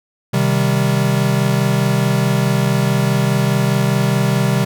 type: chord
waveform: square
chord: C minor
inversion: none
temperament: equal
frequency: 130.81 / 155.56 / 196 Hz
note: C3 / Eb3 / G3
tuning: 0 / 0 / 0 cents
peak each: -17 / -20 / -19 dBFS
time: 0.33-4.65 s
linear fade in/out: 10 ms
effects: none